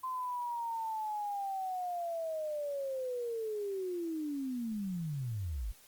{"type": "linear sweep", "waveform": "sine", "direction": "down", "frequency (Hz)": [1038, 43.65], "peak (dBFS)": -34, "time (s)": [0.03, 5.72], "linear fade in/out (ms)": 10, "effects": ["white hiss -60 dBFS RMS until 5.87 s", "Opus 32 kbps"]}